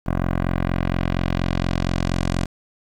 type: tone with low-pass filter sweep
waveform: 10% pulse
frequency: 44.24 Hz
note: F1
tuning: 23 cents sharp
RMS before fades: -22 dBFS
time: 0.06-2.46 s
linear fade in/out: 10 ms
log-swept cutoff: 1400 to 8100 Hz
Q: 1
effects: 7-bit